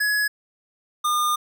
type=tone pair in turn; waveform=square; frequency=1686 / 1211.6 Hz; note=G#6 / D#6; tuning=+26 / -46 cents; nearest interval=tritone; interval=572 cents; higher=first; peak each=-20 dBFS; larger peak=neither; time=0-0.28 / 1.04-1.36 s; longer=second; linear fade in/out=10 ms; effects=none